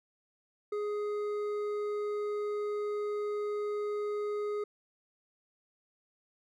sine tone with hard clipping, 416.2 Hz, G#4, 4 cents sharp, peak -33 dBFS, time 0.72-4.64 s, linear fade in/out 5 ms, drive 7 dB, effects none

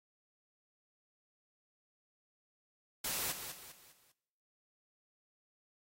white noise with echo, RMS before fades -37 dBFS, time 3.04-3.32 s, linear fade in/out 5 ms, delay 200 ms, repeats 4, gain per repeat -8 dB, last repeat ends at 4.12 s, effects noise-tail reverb RT60 0.9 s tail -20 dB re dry + AAC 48 kbps

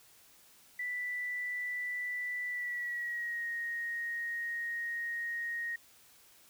sine tone with pitch glide, 1975.5 to 1871.1 Hz, B6 to A#6, 0 to +6 cents, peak -34 dBFS, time 0.79-5.76 s, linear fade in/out 5 ms, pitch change -94 cents, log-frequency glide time 2.48-3.47 s, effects white hiss -61 dBFS RMS until 6.49 s

